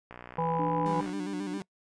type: click train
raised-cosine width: 0.5 ms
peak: -28 dBFS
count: 61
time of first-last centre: 0.11-1.094 s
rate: 61 Hz
type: harmonic tone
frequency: 165.2 Hz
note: E3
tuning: 4 cents sharp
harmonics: 1 / 3 / 5 / 6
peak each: -32 / -32 / -32 / -32 dBFS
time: 0.38-1.01 s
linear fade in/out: 5 ms
type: tone with tremolo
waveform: sine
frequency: 296.4 Hz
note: D4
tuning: 16 cents sharp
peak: -32 dBFS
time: 0.59-1.58 s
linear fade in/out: 5 ms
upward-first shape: square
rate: 5.4 Hz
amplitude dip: 25%
type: tone with vibrato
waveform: 30% pulse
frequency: 190.3 Hz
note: F#3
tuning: 49 cents sharp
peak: -33 dBFS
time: 0.86-1.62 s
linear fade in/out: 0 ms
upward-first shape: square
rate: 7.4 Hz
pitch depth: 69 cents each way
effects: noise-tail reverb RT60 0.1 s tail -23 dB re dry + resampled to 22050 Hz